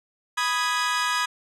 sawtooth chord, G# minor, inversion first, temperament equal, 987.8 / 1244.5 / 1661.2 Hz, B5 / D#6 / G#6, 0 / 0 / 0 cents, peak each -23 dBFS, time 0.37-1.26 s, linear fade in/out 10 ms, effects low-pass 8000 Hz 12 dB/octave

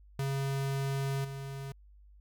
square tone with level steps, 137 Hz, C#3, 20 cents flat, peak -31 / -39 dBFS, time 0.19-1.72 s, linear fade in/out 2 ms, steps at 1.24 s, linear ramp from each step 10 ms, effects added 50 Hz sine -54 dBFS peak until 2.2 s

